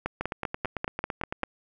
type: two click trains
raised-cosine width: 0.5 ms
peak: -15 / -13 dBFS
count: 12 / 8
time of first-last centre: 0.21-1.436 / 0.06-1.433 s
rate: 8.97 / 5.1 Hz
effects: none